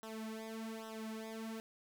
sawtooth tone with flanger, 221.6 Hz, A3, 13 cents sharp, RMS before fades -45 dBFS, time 0.03-1.6 s, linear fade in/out 0 ms, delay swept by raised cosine 0.43 to 3.83 ms, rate 1.2 Hz, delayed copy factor -1, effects 12-bit

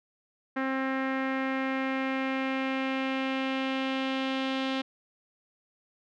sawtooth tone with low-pass filter sweep, 265.6 Hz, C4, 26 cents sharp, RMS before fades -30 dBFS, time 0.56-4.82 s, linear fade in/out 10 ms, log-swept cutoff 1800 to 3400 Hz, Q 2.5, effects none

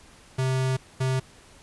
square tone pair in turn, 130.81 / 130.81 Hz, C3 / C3, 0 / 0 cents, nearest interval unison, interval 0 cents, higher neither, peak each -23 dBFS, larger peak neither, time 0.38-0.77 / 1-1.2 s, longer first, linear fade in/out 10 ms, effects pink hiss -52 dBFS RMS until 1.62 s + resampled to 24000 Hz

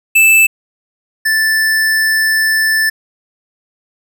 square tone pair in turn, 2637 / 1760 Hz, E7 / A6, 0 / 0 cents, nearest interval perfect fifth, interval 700 cents, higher first, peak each -6 / -11 dBFS, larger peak first, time 0.15-0.47 / 1.25-2.9 s, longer second, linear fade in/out 10 ms, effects none

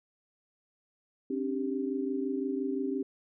sine chord, C suspended second, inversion none, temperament equal with one note detuned, 267.9 / 293.7 / 392 Hz, C4 / D4 / G4, +41 / 0 / 0 cents, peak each -32 / -36 / -34 dBFS, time 1.3-3.03 s, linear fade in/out 5 ms, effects none

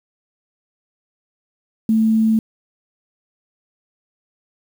sine tone with quantisation, 221.2 Hz, A3, 9 cents sharp, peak -12 dBFS, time 1.89-2.39 s, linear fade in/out 2 ms, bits 7, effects none

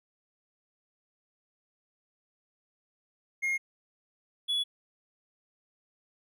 triangle tone pair in turn, 2140 / 3397 Hz, C7 / G#7, +38 / +38 cents, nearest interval minor sixth, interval 800 cents, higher second, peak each -25 dBFS, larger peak neither, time 3.42-3.58 / 4.48-4.64 s, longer neither, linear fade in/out 20 ms, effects none

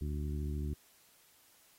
harmonic tone, 73.7 Hz, D2, 7 cents sharp, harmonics 1 / 2 / 3 / 4 / 5, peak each -35 / -41 / -45 / -47 / -49 dBFS, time 0.01-0.74 s, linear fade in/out 5 ms, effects white hiss -65 dBFS RMS until 1.78 s + AAC 48 kbps

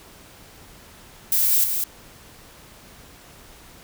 violet noise with echo, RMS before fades -19 dBFS, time 1.32-1.64 s, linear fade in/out 2 ms, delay 200 ms, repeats 1, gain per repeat -5 dB, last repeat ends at 1.84 s, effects pink hiss -47 dBFS RMS until 3.83 s

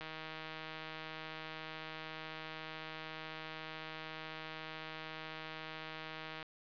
click train, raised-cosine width 0.3 ms, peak -29 dBFS, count 1015, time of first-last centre 0.01-6.428 s, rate 158 Hz, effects resampled to 11025 Hz + 10-bit

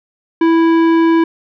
triangle tone with tanh clipping, 329.6 Hz, E4, in tune, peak -10 dBFS, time 0.41-1.24 s, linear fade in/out 5 ms, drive 18 dB, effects none

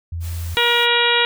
sine tone, 84.2 Hz, E2, 37 cents sharp, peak -23 dBFS, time 0.12-0.55 s, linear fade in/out 5 ms
white noise, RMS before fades -38 dBFS, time 0.2-0.88 s, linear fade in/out 50 ms
harmonic tone, 476 Hz, A#4, 36 cents sharp, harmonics 1 / 2 / 3 / 4 / 5 / 6 / 7 / 8, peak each -22 / -22 / -22 / -22 / -22 / -22 / -22 / -22 dBFS, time 0.57-1.25 s, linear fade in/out 0 ms
effects none

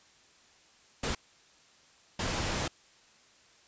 pink noise bursts at uneven times, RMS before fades -32 dBFS, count 2, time 1.03-1.15 / 2.19-2.68 s, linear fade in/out 5 ms, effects white hiss -61 dBFS RMS until 3.67 s + resampled to 16000 Hz

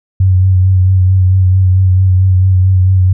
sine tone with vibrato, 93.3 Hz, F#2, 15 cents sharp, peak -5 dBFS, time 0.2-3.13 s, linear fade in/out 5 ms, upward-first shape sine, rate 4.5 Hz, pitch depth 30 cents each way, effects none

